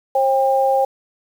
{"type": "tone pair together", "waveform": "sine", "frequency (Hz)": [536, 798.5], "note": ["C5", "G5"], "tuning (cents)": [42, 32], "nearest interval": "perfect fifth", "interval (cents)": 690, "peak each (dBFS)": -16, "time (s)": [0.15, 0.85], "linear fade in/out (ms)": 5, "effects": ["7-bit"]}